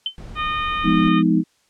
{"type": "tone with exponential decay", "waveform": "sine", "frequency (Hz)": 3077, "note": "G7", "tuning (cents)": -33, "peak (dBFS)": -17, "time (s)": [0.06, 0.16], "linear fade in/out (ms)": 2, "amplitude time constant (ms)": 20}
{"type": "noise", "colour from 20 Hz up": "brown", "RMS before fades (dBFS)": -34, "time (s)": [0.18, 1.08], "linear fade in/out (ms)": 0}
{"type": "harmonic tone", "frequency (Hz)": 613, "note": "D#5", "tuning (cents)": -26, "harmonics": [2, 3, 4, 5, 6], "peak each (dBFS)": [-22, -31, -29, -32, -36], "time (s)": [0.35, 1.23], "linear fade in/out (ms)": 50}
{"type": "chord", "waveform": "sine", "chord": "F half-diminished seventh", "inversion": "none", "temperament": "just", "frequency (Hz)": [174.61, 209.5, 251.4, 314.3], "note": ["F3", "Ab3", "Cb4", "Eb4"], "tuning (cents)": [0, 15, 31, 18], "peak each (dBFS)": [-19, -20, -21, -18], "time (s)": [0.83, 1.44], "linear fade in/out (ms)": 50}
{"effects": ["white hiss -62 dBFS RMS until 1.69 s", "low-pass 8000 Hz 12 dB/octave"]}